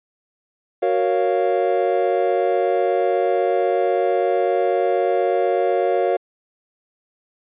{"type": "chord", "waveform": "triangle", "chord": "Gb major seventh", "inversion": "none", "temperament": "equal", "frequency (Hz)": [370, 466.2, 554.4, 698.5], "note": ["Gb4", "Bb4", "Db5", "F5"], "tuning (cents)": [0, 0, 0, 0], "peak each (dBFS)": -20, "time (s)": [0.82, 6.17], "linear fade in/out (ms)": 10, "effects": ["resampled to 8000 Hz"]}